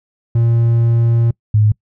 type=tone pair in turn; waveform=triangle / sine; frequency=116.54 / 106.31 Hz; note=A#2 / G#2; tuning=0 / +41 cents; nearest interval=major second; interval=159 cents; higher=first; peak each=-8 dBFS; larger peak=neither; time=0.35-1.31 / 1.54-1.72 s; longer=first; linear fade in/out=5 ms; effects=noise-tail reverb RT60 0.1 s tail -25 dB re dry